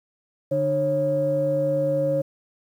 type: tone cluster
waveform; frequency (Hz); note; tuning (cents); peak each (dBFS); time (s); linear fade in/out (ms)
sine; 147.2 / 302.2 / 547; D3 / D4 / C#5; +4 / +50 / -23; -27 / -29 / -20; 0.51-2.22; 10
effects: tanh soft clip ceiling -12 dBFS + 9-bit